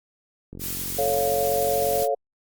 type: click train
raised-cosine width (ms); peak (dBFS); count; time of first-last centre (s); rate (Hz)
3; -25; 69; 0.53-2.021; 45.6
type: noise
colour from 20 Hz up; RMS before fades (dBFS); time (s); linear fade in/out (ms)
blue; -30; 0.59-2.08; 50
type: chord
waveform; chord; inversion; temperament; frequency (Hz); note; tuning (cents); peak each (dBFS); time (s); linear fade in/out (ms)
sine; A augmented; none; equal; 440 / 554.4 / 698.5; A4 / C#5 / E#5; 0 / 0 / 0; -26 / -24 / -25; 0.98-2.15; 10
effects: Opus 48 kbps